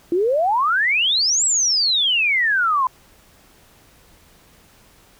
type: exponential two-way sweep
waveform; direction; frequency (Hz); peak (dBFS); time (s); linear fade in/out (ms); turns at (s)
sine; up then down; 329.6 to 7902 to 998; -15; 0.12-2.87; 2; 1.45
effects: pink hiss -52 dBFS RMS until 5.19 s